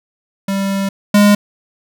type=tone pair in turn; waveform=square; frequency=196 / 205.5 Hz; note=G3 / G#3; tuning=0 / -18 cents; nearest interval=minor second; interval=82 cents; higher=second; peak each=-16 / -7 dBFS; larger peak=second; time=0.48-0.89 / 1.14-1.35 s; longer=first; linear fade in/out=5 ms; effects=none